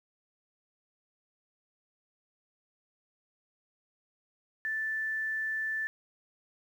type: tone with quantisation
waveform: sine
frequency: 1760 Hz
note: A6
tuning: in tune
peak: -30 dBFS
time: 4.65-5.87 s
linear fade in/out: 0 ms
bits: 10
effects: none